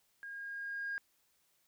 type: tone with level ramp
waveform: sine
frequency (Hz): 1624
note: G#6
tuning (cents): -39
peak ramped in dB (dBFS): -43 to -34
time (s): 0.23-0.98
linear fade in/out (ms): 0
effects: tanh soft clip ceiling -32 dBFS + white hiss -74 dBFS RMS until 1.67 s